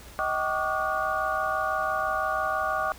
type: tone cluster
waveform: sine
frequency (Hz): 629 / 765 / 1137 / 1203 / 1445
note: D#5 / G5 / C#6 / D6 / F#6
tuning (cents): +19 / -42 / +44 / +41 / -41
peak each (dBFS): -31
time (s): 0.19-2.92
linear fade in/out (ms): 0
effects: added 60 Hz sine -48 dBFS peak until 2.98 s + pink hiss -48 dBFS RMS until 2.98 s